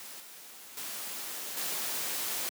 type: noise with level steps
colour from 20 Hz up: white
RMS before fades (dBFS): -45 / -49 / -39 / -34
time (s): 0-2.49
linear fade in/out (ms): 0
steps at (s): 0.2 / 0.77 / 1.57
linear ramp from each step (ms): 2
effects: high-pass 200 Hz 12 dB/octave